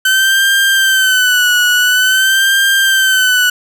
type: tone with vibrato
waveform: 30% pulse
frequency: 1526 Hz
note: G6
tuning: 47 cents flat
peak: -6 dBFS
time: 0.05-3.5 s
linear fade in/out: 5 ms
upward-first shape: sine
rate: 0.48 Hz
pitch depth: 70 cents each way
effects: none